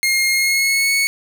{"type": "tone with pitch glide", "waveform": "sawtooth", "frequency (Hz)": [2135, 2212], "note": ["C7", "C#7"], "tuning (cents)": [34, -4], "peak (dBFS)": -11, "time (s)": [0.03, 1.07], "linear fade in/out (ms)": 0, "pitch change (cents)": 62, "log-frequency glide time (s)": [0.3, 0.92], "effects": []}